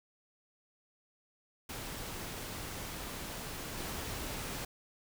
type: noise with level steps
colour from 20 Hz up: pink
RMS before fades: -42 / -40 dBFS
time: 1.69-4.65 s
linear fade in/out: 5 ms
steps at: 3.77 s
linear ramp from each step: 10 ms
effects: none